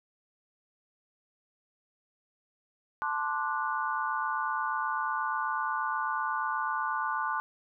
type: chord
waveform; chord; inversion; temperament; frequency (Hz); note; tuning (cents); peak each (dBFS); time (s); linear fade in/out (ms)
sine; D dominant seventh; second; equal with one note detuned; 880 / 1046.5 / 1174.7 / 1470.6; A5 / C6 / D6 / F#6; 0 / 0 / 0 / -11; -34; 3.02-7.4; 0
effects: none